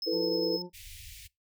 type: tone with tremolo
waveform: triangle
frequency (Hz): 5180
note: E8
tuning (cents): -31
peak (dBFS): -30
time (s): 0.02-0.62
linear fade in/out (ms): 2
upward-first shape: triangle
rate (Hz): 10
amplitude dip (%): 45
type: chord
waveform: sine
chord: E suspended fourth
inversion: none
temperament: equal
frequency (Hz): 329.6 / 440 / 493.9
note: E4 / A4 / B4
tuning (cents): 0 / 0 / 0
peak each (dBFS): -31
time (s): 0.06-0.58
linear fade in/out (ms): 20
type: harmonic tone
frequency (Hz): 178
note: F3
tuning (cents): +33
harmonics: 1 / 2 / 3 / 5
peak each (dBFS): -40 / -40 / -48 / -49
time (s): 0.11-0.7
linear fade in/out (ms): 50
type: band-stop noise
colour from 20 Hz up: pink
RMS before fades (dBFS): -47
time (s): 0.73-1.28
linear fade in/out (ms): 20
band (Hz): 100 to 2100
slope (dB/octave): 48
effects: noise-tail reverb RT60 0.2 s tail -22 dB re dry